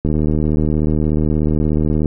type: click train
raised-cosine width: 3 ms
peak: -5 dBFS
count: 155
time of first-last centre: 0.05-2.058 s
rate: 76.7 Hz
effects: none